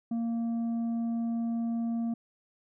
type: tone with tanh clipping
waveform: triangle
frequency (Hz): 231.3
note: A#3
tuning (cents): -13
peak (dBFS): -29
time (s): 0.11-2.14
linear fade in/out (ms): 5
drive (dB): 9
effects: none